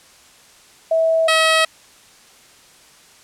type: tone pair in turn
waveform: sine / 10% pulse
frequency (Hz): 650 / 641.1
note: E5 / E5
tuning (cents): -24 / -48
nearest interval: unison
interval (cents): 24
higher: first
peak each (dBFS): -13 / -4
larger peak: second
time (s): 0.91-1.28 / 1.28-1.65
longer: neither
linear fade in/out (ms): 5
effects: white hiss -48 dBFS RMS until 3.23 s + low-pass 9000 Hz 12 dB/octave